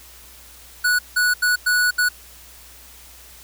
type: tone bursts at uneven times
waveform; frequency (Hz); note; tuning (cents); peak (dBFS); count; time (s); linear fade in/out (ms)
square; 1471; F#6; -11; -16; 5; 0.84-0.99 / 1.16-1.34 / 1.42-1.56 / 1.66-1.91 / 1.98-2.09; 10
effects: added 60 Hz sine -49 dBFS peak until 3.43 s + white hiss -45 dBFS RMS until 3.43 s